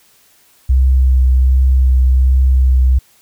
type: tone with vibrato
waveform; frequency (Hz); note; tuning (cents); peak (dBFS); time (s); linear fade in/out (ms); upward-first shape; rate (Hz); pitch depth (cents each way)
sine; 64.6; C2; -21; -7; 0.69-2.99; 10; triangle; 1.3; 20
effects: white hiss -51 dBFS RMS until 3.21 s